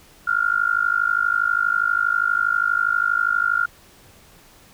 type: tone with amplitude modulation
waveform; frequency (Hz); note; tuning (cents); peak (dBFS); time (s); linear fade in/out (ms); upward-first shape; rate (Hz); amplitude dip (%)
sine; 1407; F6; +12; -13; 0.27-3.66; 10; sine; 52.4; 95
effects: pink hiss -50 dBFS RMS until 4.73 s